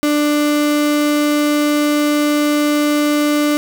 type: tone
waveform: 35% pulse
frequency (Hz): 295.6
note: D4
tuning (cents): +11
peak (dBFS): -11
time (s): 0.03-3.57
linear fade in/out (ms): 0
effects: none